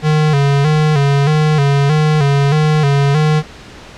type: tone with vibrato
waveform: square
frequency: 146.83 Hz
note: D3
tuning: in tune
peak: -10 dBFS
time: 0.02-3.43 s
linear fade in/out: 50 ms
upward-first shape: square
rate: 1.6 Hz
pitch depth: 77 cents each way
effects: pink hiss -35 dBFS RMS until 3.97 s + low-pass 5000 Hz 12 dB/octave